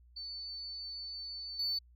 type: tone with level steps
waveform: sine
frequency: 4503 Hz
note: C#8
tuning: 26 cents sharp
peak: -40 / -30 dBFS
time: 0.16-1.79 s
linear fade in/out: 10 ms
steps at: 1.59 s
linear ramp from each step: 5 ms
effects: tanh soft clip ceiling -28 dBFS + added 60 Hz sine -58 dBFS peak until 1.95 s